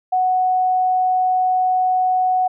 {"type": "tone", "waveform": "sine", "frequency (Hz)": 740, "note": "F#5", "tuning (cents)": 0, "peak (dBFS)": -14, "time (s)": [0.12, 2.48], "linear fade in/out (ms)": 10, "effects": []}